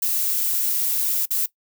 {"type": "noise with dropouts", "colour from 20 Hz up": "violet", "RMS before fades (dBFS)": -22, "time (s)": [0.02, 1.46], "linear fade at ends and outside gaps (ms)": 5, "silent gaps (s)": [1.256, 1.306], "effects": ["noise-tail reverb RT60 0.1 s tail -19 dB re dry"]}